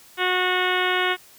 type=harmonic tone; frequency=365.5 Hz; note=F#4; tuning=21 cents flat; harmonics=1 / 2 / 3 / 4 / 5 / 6 / 7 / 8 / 9 / 10; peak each=-26 / -28 / -28 / -26 / -28 / -28 / -34 / -29 / -34 / -35 dBFS; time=0.17-1.17 s; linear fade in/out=50 ms; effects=white hiss -50 dBFS RMS until 1.38 s